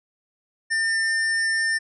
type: tone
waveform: square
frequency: 1801 Hz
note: A6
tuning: 40 cents sharp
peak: -21 dBFS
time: 0.7-1.79 s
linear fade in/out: 20 ms
effects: resampled to 24000 Hz